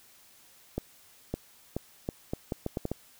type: accelerating click train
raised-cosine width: 2 ms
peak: -17 dBFS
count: 10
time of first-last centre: 0.78-2.916 s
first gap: 560 ms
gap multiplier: 0.76
effects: white hiss -58 dBFS RMS until 3.19 s